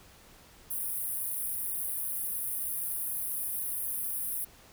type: high-pass noise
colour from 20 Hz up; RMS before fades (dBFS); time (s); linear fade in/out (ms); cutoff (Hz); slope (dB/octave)
pink; -34; 0.7-4.45; 10; 9400; 96
effects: pink hiss -56 dBFS RMS until 4.72 s